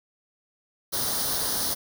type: noise with comb filter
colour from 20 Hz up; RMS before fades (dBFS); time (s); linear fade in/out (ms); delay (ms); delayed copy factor
white; -27; 0.92-1.75; 20; 0.2; +0.75
effects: none